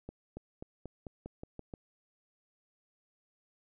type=accelerating click train; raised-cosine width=2 ms; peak=-29 dBFS; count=9; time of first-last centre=0.09-1.738 s; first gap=280 ms; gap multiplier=0.91; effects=none